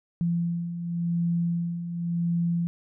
sine beating tone pair, 170 / 170.91 Hz, F3 / F3, -46 / -37 cents, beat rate 0.91 Hz, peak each -32 / -25 dBFS, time 0.21-2.67 s, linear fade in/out 0 ms, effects none

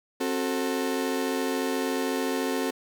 35% pulse chord, F# diminished, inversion second, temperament just, 266.4 / 370 / 444 Hz, C4 / F#4 / A4, +31 / 0 / +16 cents, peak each -27 / -30 / -29 dBFS, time 0.2-2.71 s, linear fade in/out 10 ms, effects none

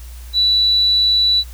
sine tone, 3951 Hz, B7, in tune, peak -11 dBFS, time 0.33-1.44 s, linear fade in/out 50 ms, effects added 60 Hz sine -31 dBFS peak until 1.53 s + white hiss -44 dBFS RMS until 1.53 s

